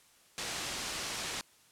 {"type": "low-pass noise", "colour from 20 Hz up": "white", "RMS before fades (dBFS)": -38, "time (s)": [0.38, 1.41], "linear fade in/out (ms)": 0, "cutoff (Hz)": 6800, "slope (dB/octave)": 12, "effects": ["white hiss -63 dBFS RMS until 1.71 s", "low-pass 11000 Hz 12 dB/octave"]}